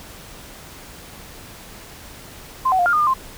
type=tone with pitch steps; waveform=sine; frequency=1043 / 751 / 707 / 1403 / 1221 / 1203 / 1052 Hz; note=C6 / F#5 / F5 / F6 / D#6 / D6 / C6; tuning=-6 / +26 / +21 / +8 / -33 / +41 / +9 cents; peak=-14 dBFS; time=2.65-3.14 s; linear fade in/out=10 ms; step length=70 ms; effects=pink hiss -40 dBFS RMS until 3.37 s